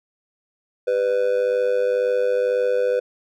triangle tone with amplitude modulation, 497.4 Hz, B4, 12 cents sharp, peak -12 dBFS, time 0.87-3 s, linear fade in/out 10 ms, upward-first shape sine, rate 102 Hz, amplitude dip 75%, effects none

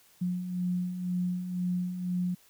sine beating tone pair, 178 / 180 Hz, F3 / F#3, +33 / -47 cents, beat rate 2 Hz, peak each -37 / -29 dBFS, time 0.21-2.35 s, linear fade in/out 10 ms, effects white hiss -61 dBFS RMS until 2.49 s

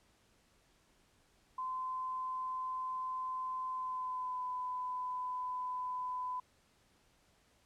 sine tone with pitch glide, 1028 to 1003.9 Hz, C6 to B5, -31 to +28 cents, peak -36 dBFS, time 1.58-6.4 s, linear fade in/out 5 ms, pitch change -41 cents, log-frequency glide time 3.72-4.44 s, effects pink hiss -70 dBFS RMS until 7.65 s + low-pass 10000 Hz 12 dB/octave

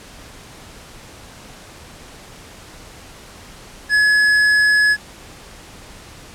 sine tone with tanh clipping, 1696 Hz, G#6, 36 cents sharp, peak -13 dBFS, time 3.89-4.97 s, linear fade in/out 50 ms, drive 11 dB, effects pink hiss -40 dBFS RMS until 6.34 s + low-pass 10000 Hz 12 dB/octave

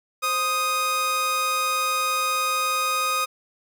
sawtooth tone pair together, 523.3 / 1244.6 Hz, C5 / D#6, 0 / 0 cents, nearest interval octave + minor third, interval 1500 cents, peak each -29 / -18 dBFS, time 0.22-3.26 s, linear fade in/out 20 ms, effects none

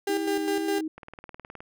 35% pulse tone with tremolo, 399.7 Hz, G4, 34 cents sharp, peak -23 dBFS, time 0.07-0.81 s, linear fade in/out 5 ms, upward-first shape square, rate 4.9 Hz, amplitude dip 50%
sine tone with vibrato, 318.7 Hz, D#4, 42 cents sharp, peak -28 dBFS, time 0.09-0.88 s, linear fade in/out 5 ms, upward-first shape sine, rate 2.2 Hz, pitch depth 26 cents each way
click train, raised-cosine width 0.5 ms, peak -27 dBFS, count 13, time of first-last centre 0.98-1.605 s, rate 19.2 Hz
effects none

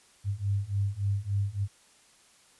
sine beating tone pair, 98.2 / 101.7 Hz, G2 / G#2, +4 / -36 cents, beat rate 3.5 Hz, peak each -30 / -29 dBFS, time 0.24-1.68 s, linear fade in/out 50 ms, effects white hiss -60 dBFS RMS until 2.59 s + resampled to 24000 Hz

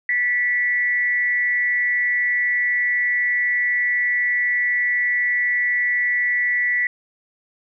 sine tone with frequency modulation, 1960 Hz, B6, 14 cents flat, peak -17 dBFS, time 0.09-6.87 s, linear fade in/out 2 ms, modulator 208 Hz, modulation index 0.4, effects none

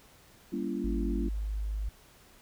sine chord, G diminished seventh, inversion none, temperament just, 196 / 235.2 / 282.2 / 338.7 Hz, G3 / Bb3 / Db4 / Fb4, 0 / +16 / +31 / +47 cents, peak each -36 dBFS, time 0.52-1.29 s, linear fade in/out 10 ms
sine tone, 51.91 Hz, G#1, in tune, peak -30 dBFS, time 0.84-1.89 s, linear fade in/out 5 ms
effects pink hiss -58 dBFS RMS until 2.41 s

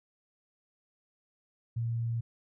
sine tone, 116.1 Hz, A#2, 7 cents flat, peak -29 dBFS, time 1.76-2.21 s, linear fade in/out 10 ms, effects none

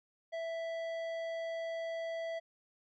triangle tone with tanh clipping, 660 Hz, E5, 2 cents sharp, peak -38 dBFS, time 0.32-2.4 s, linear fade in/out 20 ms, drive 16 dB, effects none

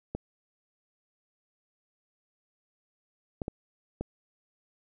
clicks, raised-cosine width 2 ms, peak -19 dBFS, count 4, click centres 0.15 / 3.418 / 3.481 / 4.01 s, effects none

